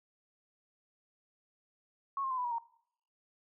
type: tone with pitch steps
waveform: sine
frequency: 1100 / 1063.1 / 1027.5 / 993.1 / 959.8 / 927.7 Hz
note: C#6 / C6 / C6 / B5 / B5 / A#5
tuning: -14 / +27 / -32 / +9 / -50 / -9 cents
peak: -32 dBFS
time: 2.17-2.584 s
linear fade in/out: 2 ms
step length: 69 ms
effects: noise-tail reverb RT60 0.7 s tail -22 dB re dry